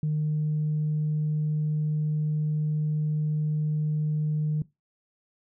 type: tone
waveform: sine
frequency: 152.4 Hz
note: D#3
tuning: 36 cents flat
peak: -22 dBFS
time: 0.03-4.62 s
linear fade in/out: 2 ms
effects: noise-tail reverb RT60 0.2 s tail -20 dB re dry + tanh soft clip ceiling -20 dBFS